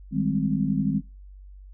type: chord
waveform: sine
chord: Ab major seventh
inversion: second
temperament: equal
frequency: 155.56 / 196 / 207.7 / 261.6 Hz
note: Eb3 / G3 / Ab3 / C4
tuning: 0 / 0 / 0 / 0 cents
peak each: -27 dBFS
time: 0.11-1.02 s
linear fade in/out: 50 ms
effects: noise-tail reverb RT60 0.3 s tail -22 dB re dry + added 48 Hz sine -42 dBFS peak until 1.73 s